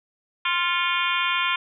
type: harmonic tone with a mistuned harmonic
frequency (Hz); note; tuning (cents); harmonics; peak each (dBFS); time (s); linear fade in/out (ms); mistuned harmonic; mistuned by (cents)
349.2; F4; 0; 3 / 4 / 5 / 6 / 7 / 8 / 9 / 10; -26 / -28 / -32 / -30 / -28 / -32 / -29 / -33; 0.45-1.56; 5; 6; +70
effects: none